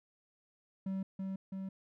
triangle tone with echo, 191.8 Hz, G3, 37 cents flat, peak -32 dBFS, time 0.86-1.03 s, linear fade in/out 5 ms, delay 330 ms, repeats 2, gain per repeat -2 dB, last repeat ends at 1.69 s, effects none

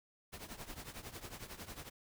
pink noise with tremolo, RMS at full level -45 dBFS, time 0.32-1.9 s, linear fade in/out 20 ms, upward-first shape triangle, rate 11 Hz, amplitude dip 85%, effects none

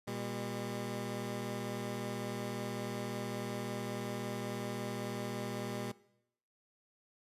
15% pulse tone pair together, 120 / 201.8 Hz, B2 / G#3, -49 / -49 cents, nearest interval major sixth, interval 900 cents, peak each -34 / -34 dBFS, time 0.07-5.92 s, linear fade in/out 10 ms, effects noise-tail reverb RT60 0.8 s tail -20 dB re dry + resampled to 32000 Hz

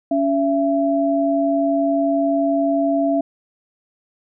sine tone pair together, 281.4 / 670 Hz, C#4 / E5, +26 / +28 cents, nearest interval octave + minor third, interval 1502 cents, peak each -18 dBFS, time 0.11-3.21 s, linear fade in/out 5 ms, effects none

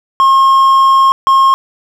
triangle tone pair in turn, 1075 / 1075 Hz, C6 / C6, +47 / +47 cents, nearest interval unison, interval 0 cents, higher neither, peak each -3 dBFS, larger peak neither, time 0.2-1.12 / 1.27-1.54 s, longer first, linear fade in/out 0 ms, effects none

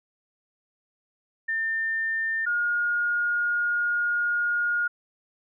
sine tone pair in turn, 1800 / 1428.7 Hz, A6 / F6, +39 / +39 cents, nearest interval major third, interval 400 cents, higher first, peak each -24 / -22 dBFS, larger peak second, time 1.48-2.46 / 2.46-4.88 s, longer second, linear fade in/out 10 ms, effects none

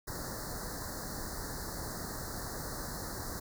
pink band-stop noise, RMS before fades -40 dBFS, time 0.07-3.4 s, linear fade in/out 10 ms, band 1900 to 4100 Hz, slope 96 dB/octave, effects none

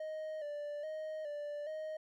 triangle tone with vibrato, 605 Hz, D#5, 49 cents flat, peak -37 dBFS, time 0-1.97 s, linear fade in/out 5 ms, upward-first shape square, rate 1.2 Hz, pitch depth 53 cents each way, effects none

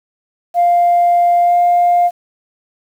sine tone with pitch glide, 698.5 to 703 Hz, F5 to F5, 0 to +11 cents, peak -7 dBFS, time 0.54-2.11 s, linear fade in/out 50 ms, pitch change +11 cents, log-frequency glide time 1.41-1.56 s, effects tanh soft clip ceiling -5 dBFS + 7-bit

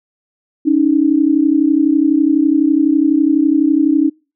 sine tone pair together, 281.5 / 313.5 Hz, C#4 / D#4, +27 / +13 cents, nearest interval major second, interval 186 cents, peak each -12 dBFS, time 0.65-4.1 s, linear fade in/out 20 ms, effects noise-tail reverb RT60 0.3 s tail -25 dB re dry

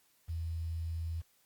sine tone with quantisation, 82.41 Hz, E2, in tune, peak -34 dBFS, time 0.28-1.22 s, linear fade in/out 20 ms, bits 10, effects white hiss -70 dBFS RMS until 1.45 s + Opus 48 kbps

